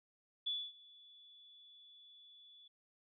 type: tone with ADSR envelope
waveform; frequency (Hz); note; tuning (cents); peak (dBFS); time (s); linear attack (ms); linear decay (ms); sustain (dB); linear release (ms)
sine; 3443; A7; -38; -34; 0.46-2.68; 12; 250; -24; 7
effects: none